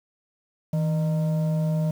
sine tone pair together, 160.27 / 610 Hz, E3 / D#5, -48 / -34 cents, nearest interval octave + major seventh, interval 2314 cents, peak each -19 / -29 dBFS, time 0.73-1.91 s, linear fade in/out 5 ms, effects tanh soft clip ceiling -19 dBFS + 8-bit

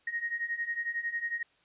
sine beating tone pair, 1865 / 1876 Hz, A#6 / A#6, 0 / +11 cents, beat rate 11 Hz, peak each -36 / -33 dBFS, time 0.07-1.43 s, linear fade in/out 5 ms, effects white hiss -67 dBFS RMS until 1.64 s + resampled to 8000 Hz

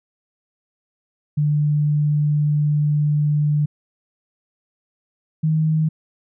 sine tone pair in turn, 148.6 / 156.96 Hz, D3 / D#3, +21 / +15 cents, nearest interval minor second, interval 94 cents, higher second, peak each -15 dBFS, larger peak neither, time 1.37-3.66 / 5.43-5.89 s, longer first, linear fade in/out 10 ms, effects none

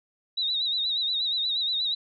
sine tone with vibrato, 3833 Hz, A#7, 47 cents sharp, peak -24 dBFS, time 0.37-1.95 s, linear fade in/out 10 ms, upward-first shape sine, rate 8.4 Hz, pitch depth 76 cents each way, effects none

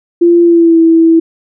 sine tone with pitch glide, 343.5 to 328.2 Hz, F4 to E4, -29 to -8 cents, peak -3 dBFS, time 0.21-1.2 s, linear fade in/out 10 ms, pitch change -79 cents, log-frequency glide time 0.43-0.79 s, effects none

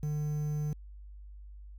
triangle tone with quantisation, 150 Hz, D3, 37 cents sharp, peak -28 dBFS, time 0.03-0.73 s, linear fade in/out 2 ms, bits 9, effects added 50 Hz sine -45 dBFS peak until 1.78 s

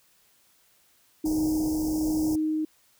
sine tone with tremolo, 311.1 Hz, D#4, in tune, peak -22 dBFS, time 1.24-2.65 s, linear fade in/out 5 ms, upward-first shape triangle, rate 1.2 Hz, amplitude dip 30%
pink band-stop noise, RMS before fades -36 dBFS, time 1.25-2.36 s, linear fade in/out 10 ms, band 920 to 4900 Hz, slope 96 dB/octave
effects white hiss -63 dBFS RMS until 2.99 s

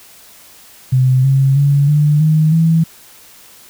sine tone with pitch steps, 129.2 / 135.39 / 141.87 / 148.67 / 155.79 / 163.25 Hz, C3 / C#3 / C#3 / D3 / D#3 / E3, -21 / -40 / +40 / +22 / +3 / -17 cents, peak -8 dBFS, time 0.92-2.84 s, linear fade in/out 10 ms, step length 320 ms, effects white hiss -42 dBFS RMS until 3.69 s

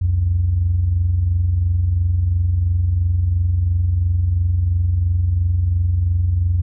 sine tone pair together, 66.07 / 89 Hz, C2 / F2, +17 / +33 cents, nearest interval perfect fourth, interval 516 cents, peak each -22 / -14 dBFS, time 0.01-6.62 s, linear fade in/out 10 ms, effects tanh soft clip ceiling -8 dBFS

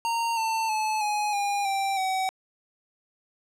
square tone with pitch steps, 924 / 894.1 / 865.1 / 837.1 / 810 / 783.7 / 758.4 Hz, A#5 / A5 / A5 / G#5 / G#5 / G5 / F#5, -16 / +28 / -30 / +13 / -43 / -1 / +43 cents, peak -25 dBFS, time 0.05-2.29 s, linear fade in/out 0 ms, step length 320 ms, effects low-pass 11000 Hz 12 dB/octave

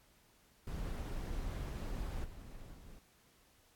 brown noise with level steps, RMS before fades -40 / -50 / -53 dBFS, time 0.67-2.99 s, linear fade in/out 2 ms, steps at 2.24 / 2.73 s, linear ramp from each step 5 ms, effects pink hiss -68 dBFS RMS until 3.75 s + AAC 64 kbps

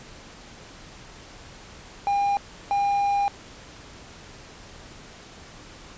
triangle tone bursts at uneven times, 805 Hz, G5, 46 cents sharp, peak -18 dBFS, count 2, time 2.07-2.37 / 2.71-3.28 s, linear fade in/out 0 ms, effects pink hiss -45 dBFS RMS until 5.97 s + resampled to 16000 Hz

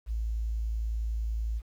sine tone, 55.4 Hz, A1, 13 cents sharp, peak -28 dBFS, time 0.06-1.62 s, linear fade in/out 50 ms, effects 10-bit

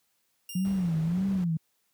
10% pulse tone with exponential decay, 2804 Hz, F7, 6 cents sharp, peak -28 dBFS, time 0.49-1.09 s, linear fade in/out 2 ms, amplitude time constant 130 ms
sine tone with vibrato, 176.3 Hz, F3, 17 cents sharp, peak -24 dBFS, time 0.55-1.57 s, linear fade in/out 5 ms, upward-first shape sine, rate 1.7 Hz, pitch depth 180 cents each way
brown noise, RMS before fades -38 dBFS, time 0.65-1.44 s, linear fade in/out 0 ms
effects white hiss -73 dBFS RMS until 1.93 s + high-pass 100 Hz 12 dB/octave

